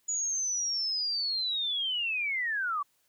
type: linear sweep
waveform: sine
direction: down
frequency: 6890 to 1108.7 Hz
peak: -28 dBFS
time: 0.08-2.83 s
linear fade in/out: 10 ms
effects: white hiss -71 dBFS RMS until 3.08 s